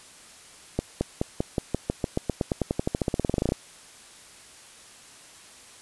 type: accelerating click train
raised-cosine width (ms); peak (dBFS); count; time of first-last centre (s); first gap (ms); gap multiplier
2; -10; 29; 0.79-3.521; 220; 0.93
effects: white hiss -49 dBFS RMS until 5.81 s + resampled to 24000 Hz